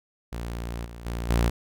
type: tone with level steps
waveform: sawtooth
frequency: 58.27 Hz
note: A#1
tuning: in tune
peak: -27 / -35 / -25 / -16 dBFS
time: 0.32-1.5 s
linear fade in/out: 10 ms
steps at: 0.85 / 1.05 / 1.29 s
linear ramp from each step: 10 ms
effects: none